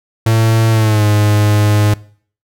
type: tone with pitch glide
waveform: 45% pulse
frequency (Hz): 112.3 to 104.78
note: A2 to G#2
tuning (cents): +36 to +16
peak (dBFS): -9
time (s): 0.26-1.94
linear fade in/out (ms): 5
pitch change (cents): -120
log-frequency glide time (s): 0.71-1.05
effects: noise-tail reverb RT60 0.5 s tail -21 dB re dry